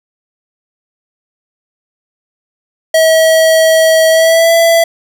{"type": "tone with pitch glide", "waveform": "square", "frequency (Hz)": [643, 666.8], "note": ["E5", "E5"], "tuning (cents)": [-43, 20], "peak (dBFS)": -6, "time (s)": [2.94, 4.84], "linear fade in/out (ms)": 5, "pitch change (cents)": 63, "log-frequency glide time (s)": [4.09, 4.53], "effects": []}